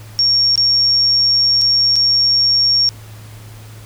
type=tone with dropouts; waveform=sine; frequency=5530 Hz; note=F8; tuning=18 cents flat; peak=-10 dBFS; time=0.19-2.89 s; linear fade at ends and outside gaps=0 ms; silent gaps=0.556-0.577 / 1.614-1.618 / 1.957-1.963 s; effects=added 108 Hz sine -34 dBFS peak until 3.85 s + pink hiss -42 dBFS RMS until 3.85 s